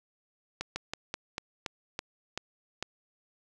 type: slowing click train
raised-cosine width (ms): 0.2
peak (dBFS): -16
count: 9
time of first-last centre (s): 0.61-2.826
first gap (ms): 150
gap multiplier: 1.17
effects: none